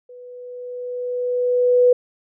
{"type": "tone with level ramp", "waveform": "sine", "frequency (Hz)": 493.9, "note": "B4", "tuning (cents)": 0, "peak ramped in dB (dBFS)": [-38, -9], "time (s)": [0.09, 1.93], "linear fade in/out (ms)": 5, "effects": []}